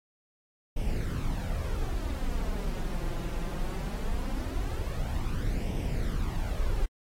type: noise with flanger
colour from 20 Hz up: brown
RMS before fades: -30 dBFS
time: 0.76-6.86 s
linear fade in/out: 10 ms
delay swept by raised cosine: 0.35 to 5.85 ms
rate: 0.2 Hz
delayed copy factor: +0.55
effects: AAC 48 kbps